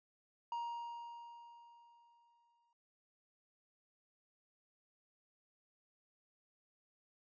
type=tone with exponential decay; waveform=triangle; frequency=941 Hz; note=A#5; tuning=16 cents sharp; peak=-35 dBFS; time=0.52-2.73 s; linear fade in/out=2 ms; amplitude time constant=480 ms; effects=noise-tail reverb RT60 0.3 s tail -26 dB re dry + resampled to 16000 Hz